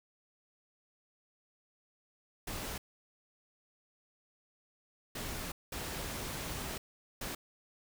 pink noise bursts at uneven times, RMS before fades -40 dBFS, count 4, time 2.47-2.78 / 5.15-5.52 / 5.72-6.78 / 7.21-7.35 s, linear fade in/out 5 ms, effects none

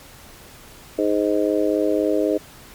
harmonic tone, 103.83 Hz, G#2, in tune, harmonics 3 / 4 / 5 / 6, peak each -21 / -22 / -23 / -24 dBFS, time 0.98-2.38 s, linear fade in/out 10 ms, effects pink hiss -44 dBFS RMS until 2.74 s + MP3 96 kbps

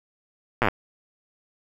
slowing click train, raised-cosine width 0.5 ms, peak -5 dBFS, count 8, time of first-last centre 0.62-0.685 s, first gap 8 ms, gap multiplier 1.05, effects 7-bit

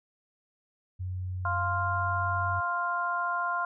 sine tone with pitch glide, 91.9 to 94.54 Hz, F#2 to F#2, -11 to +38 cents, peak -31 dBFS, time 0.99-2.61 s, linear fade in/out 20 ms, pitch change +49 cents, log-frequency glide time 1.5-1.8 s
harmonic tone, 349.2 Hz, F4, in tune, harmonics 2 / 3 / 4, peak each -34 / -30 / -31 dBFS, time 1.45-3.65 s, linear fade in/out 2 ms
effects none

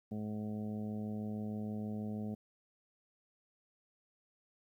harmonic tone, 106.3 Hz, G#2, 41 cents sharp, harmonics 1 / 2 / 3 / 4 / 5 / 6 / 7, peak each -44 / -38 / -53 / -50 / -54 / -55 / -56 dBFS, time 0.11-2.35 s, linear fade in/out 10 ms, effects 12-bit

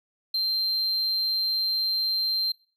triangle tone, 4148 Hz, C8, 16 cents flat, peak -21 dBFS, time 0.34-2.52 s, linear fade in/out 5 ms, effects noise-tail reverb RT60 0.4 s tail -23 dB re dry + tanh soft clip ceiling -17 dBFS

